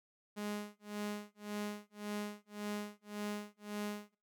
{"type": "tone with tremolo", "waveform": "sawtooth", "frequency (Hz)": 207.7, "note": "G#3", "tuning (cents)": 0, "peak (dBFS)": -33, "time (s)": [0.36, 4.15], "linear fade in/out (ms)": 20, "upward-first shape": "sine", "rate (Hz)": 1.8, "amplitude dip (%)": 100, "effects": ["noise-tail reverb RT60 0.3 s tail -20 dB re dry"]}